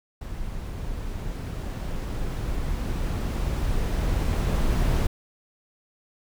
brown noise with level ramp, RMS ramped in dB -34 to -21 dBFS, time 0.21-5.07 s, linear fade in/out 5 ms, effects none

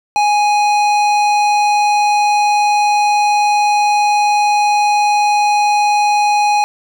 sine tone with hard clipping, 830.6 Hz, G#5, in tune, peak -12 dBFS, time 0.16-6.64 s, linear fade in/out 0 ms, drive 14 dB, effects none

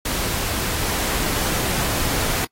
pink noise, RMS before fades -23 dBFS, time 0.05-2.45 s, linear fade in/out 5 ms, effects noise-tail reverb RT60 0.1 s tail -24 dB re dry + AAC 48 kbps

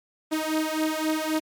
sawtooth beating tone pair, 311.1 / 314.9 Hz, D#4 / D#4, 0 / +21 cents, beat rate 3.8 Hz, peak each -23 / -23 dBFS, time 0.31-1.4 s, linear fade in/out 20 ms, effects MP3 96 kbps

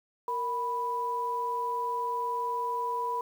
sine tone pair together, 465.3 / 985.9 Hz, A#4 / B5, -3 / -3 cents, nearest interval octave + minor second, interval 1300 cents, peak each -36 / -29 dBFS, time 0.28-3.21 s, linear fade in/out 2 ms, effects 9-bit

